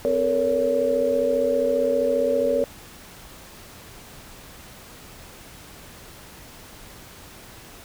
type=tone cluster; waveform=sine; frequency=257.4 / 434.6 / 469.6 / 562 Hz; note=C4 / A4 / A#4 / C#5; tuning=-28 / -21 / +13 / +24 cents; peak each=-29 / -29 / -23 / -21 dBFS; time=0.05-2.64 s; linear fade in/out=0 ms; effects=pink hiss -44 dBFS RMS until 7.84 s